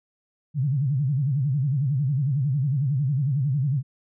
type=tone with vibrato; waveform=sine; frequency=137.9 Hz; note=C#3; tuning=9 cents flat; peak=-20 dBFS; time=0.54-3.83 s; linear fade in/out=50 ms; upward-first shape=sine; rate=11 Hz; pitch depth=180 cents each way; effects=none

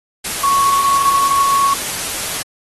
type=tone in noise; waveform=sine; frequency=1108 Hz; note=C#6; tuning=1 cent flat; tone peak=-11 dBFS; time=0.43-1.74 s; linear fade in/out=10 ms; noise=white; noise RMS=-22 dBFS; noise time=0.24-2.43 s; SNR=+8 dB; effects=AAC 32 kbps

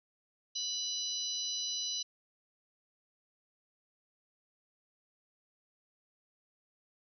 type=harmonic tone with a mistuned harmonic; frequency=983 Hz; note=B5; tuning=8 cents flat; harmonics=3 / 4 / 5 / 6; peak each=-42 / -37 / -42 / -39 dBFS; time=0.55-2.03 s; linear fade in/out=10 ms; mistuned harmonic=4; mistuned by=+27 cents; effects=none

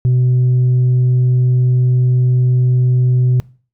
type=tone; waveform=sine; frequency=125.7 Hz; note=B2; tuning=31 cents sharp; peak=-7 dBFS; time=0.05-3.4 s; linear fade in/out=0 ms; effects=noise-tail reverb RT60 0.4 s tail -23 dB re dry + tanh soft clip ceiling -8 dBFS

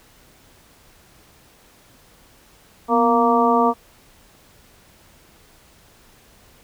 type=harmonic tone with a mistuned harmonic; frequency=233 Hz; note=A#3; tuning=1 cent flat; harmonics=1 / 2 / 3 / 4 / 5; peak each=-20 / -20 / -20 / -20 / -20 dBFS; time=2.88-3.74 s; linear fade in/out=50 ms; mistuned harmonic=1; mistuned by=+83 cents; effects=pink hiss -52 dBFS RMS until 6.63 s

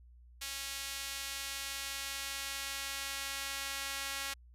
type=tone with high-pass filter sweep; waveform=sawtooth; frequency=274.8 Hz; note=C#4; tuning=15 cents flat; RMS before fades=-40 dBFS; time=0.41-4.34 s; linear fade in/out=10 ms; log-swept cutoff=2900 to 1800 Hz; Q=0.71; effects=added 60 Hz sine -55 dBFS peak until 4.54 s + resampled to 32000 Hz

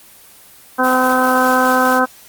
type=harmonic tone; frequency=255.8 Hz; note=C4; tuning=39 cents flat; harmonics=1 / 2 / 3 / 4 / 5 / 6; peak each=-18 / -18 / -18 / -18 / -18 / -18 dBFS; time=0.78-2.06 s; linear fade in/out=20 ms
type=noise with tremolo; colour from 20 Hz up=white; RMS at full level=-28 dBFS; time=0.83-2 s; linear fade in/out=20 ms; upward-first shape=square; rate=4.9 Hz; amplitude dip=25%
effects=white hiss -43 dBFS RMS until 2.28 s + Opus 24 kbps

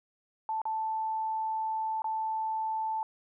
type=tone with dropouts; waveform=sine; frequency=880 Hz; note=A5; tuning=in tune; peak=-29 dBFS; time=0.49-3.03 s; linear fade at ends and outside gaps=1 ms; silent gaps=0.617-0.654 / 2.02-2.043 s; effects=none

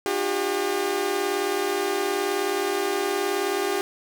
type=tone cluster; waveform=sawtooth; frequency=303.6 / 362.3 / 401.3 Hz; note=D#4 / F#4 / G4; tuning=-42 / -36 / +41 cents; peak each=-30 / -24 / -21 dBFS; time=0.06-3.81 s; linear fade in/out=0 ms; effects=9-bit

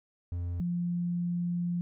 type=tone pair in turn; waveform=triangle / sine; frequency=87.2 / 174.4 Hz; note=F2 / F3; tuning=-2 / -2 cents; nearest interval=octave; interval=1200 cents; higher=second; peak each=-29 / -28 dBFS; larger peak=second; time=0.32-0.6 / 0.6-1.81 s; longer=second; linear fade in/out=0 ms; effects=none

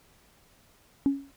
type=tone with exponential decay; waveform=sine; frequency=277.2 Hz; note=C#4; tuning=in tune; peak=-16 dBFS; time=1.06-1.31 s; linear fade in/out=0 ms; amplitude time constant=53 ms; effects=tanh soft clip ceiling -15 dBFS + pink hiss -61 dBFS RMS until 1.36 s

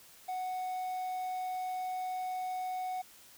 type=tone with quantisation; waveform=triangle; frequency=740 Hz; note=F#5; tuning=in tune; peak=-32 dBFS; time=0.28-3.02 s; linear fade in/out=10 ms; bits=10; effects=white hiss -57 dBFS RMS until 3.37 s

